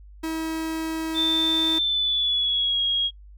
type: tone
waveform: 45% pulse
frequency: 321.3 Hz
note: E4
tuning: 44 cents flat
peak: -26 dBFS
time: 0.23-1.79 s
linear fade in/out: 10 ms
type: tone with pitch glide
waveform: sine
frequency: 3561 to 3284 Hz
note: A7 to G#7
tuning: +20 to -20 cents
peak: -20 dBFS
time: 1.14-3.11 s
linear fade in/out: 50 ms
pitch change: -140 cents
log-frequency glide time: 1.78-2.82 s
effects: noise-tail reverb RT60 0.1 s tail -26 dB re dry + added 50 Hz sine -43 dBFS peak until 3.37 s